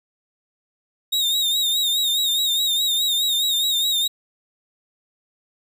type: tone with vibrato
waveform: 40% pulse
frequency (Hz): 3729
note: A#7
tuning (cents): 0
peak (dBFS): -17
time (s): 1.12-4.08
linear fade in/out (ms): 10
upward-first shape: sine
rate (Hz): 4.8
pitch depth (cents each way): 67
effects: none